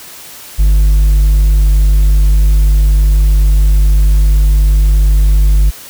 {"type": "tone with hard clipping", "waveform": "sine", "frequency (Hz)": 50.3, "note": "G1", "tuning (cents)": 45, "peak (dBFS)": -6, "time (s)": [0.58, 5.71], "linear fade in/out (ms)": 20, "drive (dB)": 3, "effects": ["white hiss -32 dBFS RMS until 5.89 s"]}